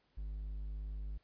triangle tone, 51.1 Hz, G#1, 27 cents flat, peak -37 dBFS, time 0.17-1.18 s, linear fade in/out 10 ms, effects pink hiss -75 dBFS RMS until 1.23 s + resampled to 11025 Hz

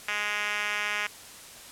5% pulse tone with band-pass filter, 207.7 Hz, G#3, in tune, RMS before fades -30 dBFS, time 0.08-1.07 s, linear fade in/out 5 ms, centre 2400 Hz, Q 1.3, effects white hiss -46 dBFS RMS until 1.71 s + low-pass 11000 Hz 12 dB/octave

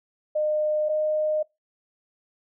sine tone pair in turn, 609 / 614.3 Hz, D#5 / D#5, -37 / -22 cents, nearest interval unison, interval 15 cents, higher second, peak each -21 dBFS, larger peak neither, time 0.35-0.89 / 0.89-1.43 s, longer neither, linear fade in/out 10 ms, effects noise-tail reverb RT60 0.2 s tail -23 dB re dry

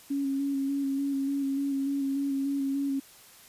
sine tone with vibrato, 276.1 Hz, C#4, 7 cents flat, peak -26 dBFS, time 0.1-3 s, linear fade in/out 10 ms, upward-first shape square, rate 3.4 Hz, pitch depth 20 cents each way, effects white hiss -53 dBFS RMS until 3.48 s + resampled to 32000 Hz

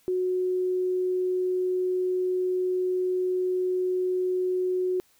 sine tone, 366.9 Hz, F#4, 15 cents flat, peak -23 dBFS, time 0.08-5 s, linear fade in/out 0 ms, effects white hiss -63 dBFS RMS until 5.19 s

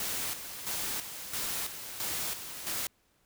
white noise with tremolo, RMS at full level -34 dBFS, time 0-2.87 s, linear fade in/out 2 ms, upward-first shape square, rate 1.5 Hz, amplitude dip 60%, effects pink hiss -70 dBFS RMS until 3.25 s

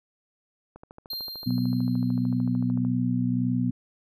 click train, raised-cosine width 1 ms, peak -30 dBFS, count 29, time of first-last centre 0.76-2.85 s, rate 13.4 Hz
square tone with exponential decay, 4186 Hz, C8, in tune, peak -30 dBFS, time 1.1-2.71 s, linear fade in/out 5 ms, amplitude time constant 350 ms
harmonic tone, 61.74 Hz, B1, in tune, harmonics 2 / 3 / 4, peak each -27 / -29 / -25 dBFS, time 1.46-3.71 s, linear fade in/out 10 ms
effects none

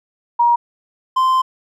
sine / triangle tone pair in turn, 949 / 1039.3 Hz, A#5 / C6, +31 / -12 cents, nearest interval major second, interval 157 cents, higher second, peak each -10 dBFS, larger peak neither, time 0.39-0.56 / 1.16-1.42 s, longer second, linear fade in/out 10 ms, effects none

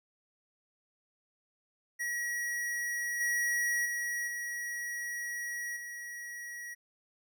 square tone with level steps, 1913 Hz, A#6, 44 cents sharp, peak -33 / -29 / -33 / -36 / -41 dBFS, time 1.99-6.75 s, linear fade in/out 20 ms, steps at 3.2 / 3.85 / 4.27 / 5.76 s, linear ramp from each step 10 ms, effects none

